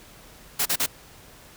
white noise bursts, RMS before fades -23 dBFS, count 3, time 0.59-0.863 s, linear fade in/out 10 ms, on 67 ms, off 36 ms, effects pink hiss -49 dBFS RMS until 1.56 s

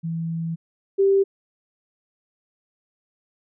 sine tone pair in turn, 164.81 / 392 Hz, E3 / G4, 0 / 0 cents, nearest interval octave + minor third, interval 1500 cents, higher second, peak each -24 / -14 dBFS, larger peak second, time 0.03-0.56 / 0.98-1.24 s, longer first, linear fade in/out 20 ms, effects none

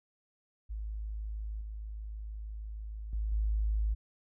sine tone with level steps, 53.2 Hz, G#1, 42 cents sharp, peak -35 / -38 / -30 / -27 dBFS, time 0.69-3.95 s, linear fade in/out 20 ms, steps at 1.61 / 3.13 / 3.32 s, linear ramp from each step 2 ms, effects none

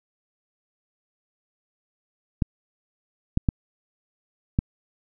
clicks, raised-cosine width 5 ms, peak -7 dBFS, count 4, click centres 2.422 / 3.374 / 3.488 / 4.589 s, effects none

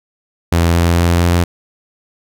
sawtooth tone with pitch steps, 84.6 / 85.29 / 85.98 / 86.68 Hz, E2 / F2 / F2 / F2, +45 / -40 / -27 / -12 cents, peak -6 dBFS, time 0.52-1.44 s, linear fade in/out 5 ms, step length 230 ms, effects none

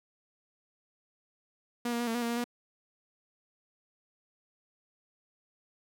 sawtooth tone with pitch steps, 239.8 / 235.7 / 240 / 227.2 / 241 / 233.6 / 236.2 / 240.9 Hz, A#3 / A#3 / B3 / A#3 / B3 / A#3 / A#3 / B3, +49 / +19 / -49 / -44 / -42 / +4 / +23 / -43 cents, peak -26 dBFS, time 1.85-2.442 s, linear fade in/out 5 ms, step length 74 ms, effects none

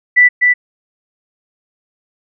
sine tone with echo, 1975 Hz, B6, in tune, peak -4 dBFS, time 0.16-0.29 s, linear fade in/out 20 ms, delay 250 ms, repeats 1, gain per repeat -3 dB, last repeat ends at 0.54 s, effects none

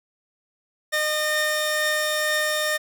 sawtooth tone pair together, 610 / 1827.9 Hz, D#5 / A#6, -34 / -34 cents, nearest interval octave + perfect fifth, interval 1900 cents, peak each -21 / -20 dBFS, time 0.92-2.78 s, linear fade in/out 20 ms, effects none

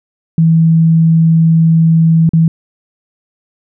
sine tone with dropouts, 163.1 Hz, E3, 18 cents flat, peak -5 dBFS, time 0.38-2.48 s, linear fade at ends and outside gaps 2 ms, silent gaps 2.292-2.334 s, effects none

